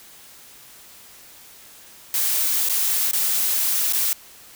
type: noise with dropouts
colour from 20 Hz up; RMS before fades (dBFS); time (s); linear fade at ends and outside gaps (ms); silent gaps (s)
blue; -21; 2.14-4.13; 1; 2.687-2.696 / 3.112-3.132 / 3.925-3.933
effects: white hiss -46 dBFS RMS until 4.55 s